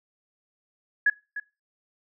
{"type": "tone with echo", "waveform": "sine", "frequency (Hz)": 1681, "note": "G#6", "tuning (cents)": 20, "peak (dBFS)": -16, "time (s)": [1.06, 1.1], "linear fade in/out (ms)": 5, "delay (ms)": 300, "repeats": 1, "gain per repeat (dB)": -13, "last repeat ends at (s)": 1.4, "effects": ["noise-tail reverb RT60 0.3 s tail -23 dB re dry"]}